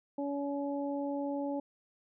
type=harmonic tone; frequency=282.9 Hz; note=C#4; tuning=35 cents sharp; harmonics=1 / 2 / 3; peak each=-34 / -37 / -42 dBFS; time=0.18-1.6 s; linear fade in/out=5 ms; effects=none